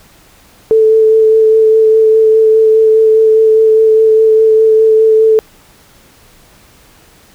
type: tone with vibrato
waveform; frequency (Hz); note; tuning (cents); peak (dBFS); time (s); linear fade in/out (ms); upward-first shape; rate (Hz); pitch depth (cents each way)
sine; 440; A4; 0; -4; 0.71-5.39; 0; sine; 4.9; 13
effects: pink hiss -44 dBFS RMS until 7.34 s